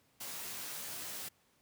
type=noise with comb filter; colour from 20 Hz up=white; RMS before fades=-43 dBFS; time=0.2-1.29 s; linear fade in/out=10 ms; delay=15 ms; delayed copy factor=-0.65; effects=pink hiss -71 dBFS RMS until 1.61 s + high-pass 80 Hz 12 dB/octave